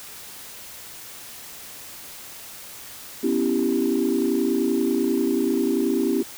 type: chord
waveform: sine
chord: C# half-diminished seventh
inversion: third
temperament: equal with one note detuned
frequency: 246.9 / 277.2 / 329.6 / 390.2 Hz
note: B3 / C#4 / E4 / G4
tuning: 0 / 0 / 0 / -8 cents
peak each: -24 dBFS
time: 3.23-6.23 s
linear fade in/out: 10 ms
effects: tanh soft clip ceiling -11 dBFS + white hiss -40 dBFS RMS until 6.37 s